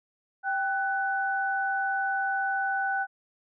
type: tone pair together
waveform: sine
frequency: 782.7 / 1493 Hz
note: G5 / F#6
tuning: -3 / +15 cents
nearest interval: major seventh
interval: 1118 cents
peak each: -28 dBFS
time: 0.43-3.07 s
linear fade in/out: 50 ms
effects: none